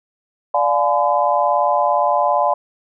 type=chord; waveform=sine; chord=D diminished seventh; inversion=none; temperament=just; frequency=587.3 / 704.8 / 845.8 / 1014.9 Hz; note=D5 / F5 / Ab5 / Cb6; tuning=0 / +16 / +31 / +47 cents; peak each=-19 dBFS; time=0.54-2.54 s; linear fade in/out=5 ms; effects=none